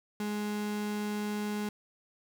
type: tone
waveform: 35% pulse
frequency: 208.8 Hz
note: G#3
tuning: 10 cents sharp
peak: -30 dBFS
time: 0.2-1.69 s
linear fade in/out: 2 ms
effects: none